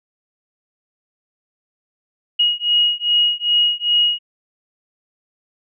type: beating tone pair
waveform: sine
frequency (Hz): 2887 / 2889.5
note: F#7 / F#7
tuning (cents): -43 / -42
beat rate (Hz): 2.5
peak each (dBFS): -17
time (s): 2.39-4.19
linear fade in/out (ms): 10
effects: none